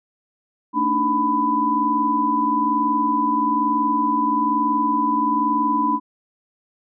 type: tone cluster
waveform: sine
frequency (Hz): 223.8 / 288.2 / 309.3 / 997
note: A3 / D4 / D#4 / B5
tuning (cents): +30 / -33 / -10 / +16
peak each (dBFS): -27 / -24 / -27 / -18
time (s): 0.73-6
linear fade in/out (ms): 50
effects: none